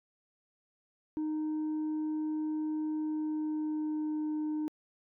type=tone with pitch glide; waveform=sine; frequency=308.8 to 305.8 Hz; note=D#4 to D#4; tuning=-13 to -30 cents; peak=-28 dBFS; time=1.17-4.68 s; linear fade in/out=0 ms; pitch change=-17 cents; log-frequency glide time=2.95-4.32 s; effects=tanh soft clip ceiling -30 dBFS